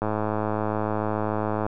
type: click train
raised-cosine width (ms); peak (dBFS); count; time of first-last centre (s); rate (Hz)
1; -12; 177; 0.02-1.665; 107
effects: none